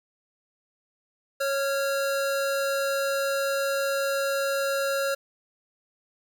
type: tone pair together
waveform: square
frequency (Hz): 550.5 / 1385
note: C#5 / F6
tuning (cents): -12 / -15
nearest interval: octave + major third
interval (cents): 1597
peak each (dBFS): -26 / -31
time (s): 1.4-5.15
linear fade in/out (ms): 10
effects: 9-bit